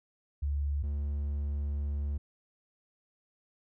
sine / triangle tone pair in turn, 71.6 / 72.01 Hz, D2 / D2, -43 / -33 cents, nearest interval unison, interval 10 cents, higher second, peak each -28 dBFS, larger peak neither, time 0.42-0.83 / 0.83-2.18 s, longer second, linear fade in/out 10 ms, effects none

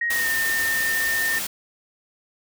sine tone with pitch glide, 1879 to 1813.9 Hz, A#6 to A#6, +13 to -48 cents, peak -21 dBFS, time 0.01-1.39 s, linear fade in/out 5 ms, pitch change -61 cents, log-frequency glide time 0.14-0.29 s
white noise, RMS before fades -28 dBFS, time 0.1-1.47 s, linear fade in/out 5 ms
effects none

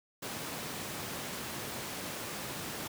pink high-pass noise, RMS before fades -40 dBFS, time 0.22-2.88 s, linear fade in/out 10 ms, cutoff 130 Hz, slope 12 dB/octave, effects none

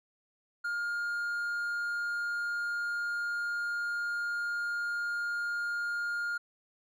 triangle tone, 1414 Hz, F6, 21 cents sharp, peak -29 dBFS, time 0.64-6.38 s, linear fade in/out 10 ms, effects none

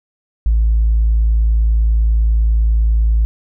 triangle tone with tanh clipping, 55 Hz, A1, in tune, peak -10 dBFS, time 0.46-3.25 s, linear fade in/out 0 ms, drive 5 dB, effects none

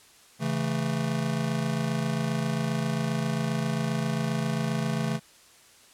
square chord, A major, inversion first, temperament just, 137.5 / 165 / 220 Hz, C#3 / E3 / A3, -14 / +2 / 0 cents, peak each -31 dBFS, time 0.39-5.2 s, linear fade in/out 50 ms, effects white hiss -55 dBFS RMS until 5.93 s + low-pass 10000 Hz 12 dB/octave

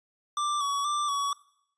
square tone with vibrato, 1154 Hz, D6, 31 cents flat, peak -27 dBFS, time 0.37-1.33 s, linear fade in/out 2 ms, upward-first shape square, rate 2.1 Hz, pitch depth 38 cents each way, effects noise-tail reverb RT60 0.7 s tail -20 dB re dry + resampled to 22050 Hz

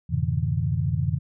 sine tone cluster, 85.9 / 106 / 126.9 / 141 / 161.1 Hz, F2 / G#2 / B2 / C#3 / E3, -28 / +36 / +47 / +30 / -39 cents, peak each -28 dBFS, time 0.09-1.19 s, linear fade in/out 20 ms, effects none

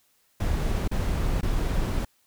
brown noise with dropouts, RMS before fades -25 dBFS, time 0.4-2.05 s, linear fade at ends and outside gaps 5 ms, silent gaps 0.878-0.913 / 1.412-1.429 s, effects white hiss -66 dBFS RMS until 2.26 s

